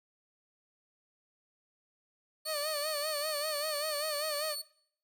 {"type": "tone", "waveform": "sawtooth", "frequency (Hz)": 4430, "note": "C#8", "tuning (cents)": -2, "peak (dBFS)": -34, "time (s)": [2.45, 4.62], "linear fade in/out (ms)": 10}
{"type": "tone with vibrato", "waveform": "sawtooth", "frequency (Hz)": 602, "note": "D5", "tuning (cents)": 43, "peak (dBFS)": -30, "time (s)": [2.45, 4.56], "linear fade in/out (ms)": 50, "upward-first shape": "sine", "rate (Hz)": 5.1, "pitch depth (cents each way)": 81}
{"effects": ["noise-tail reverb RT60 0.6 s tail -19 dB re dry"]}